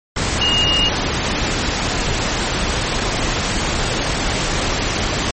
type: tone in noise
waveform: sine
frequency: 2849 Hz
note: F7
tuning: 34 cents sharp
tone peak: -14 dBFS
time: 0.41-0.89 s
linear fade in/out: 5 ms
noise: pink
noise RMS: -19 dBFS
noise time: 0.16-5.31 s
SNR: +2 dB
effects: MP3 32 kbps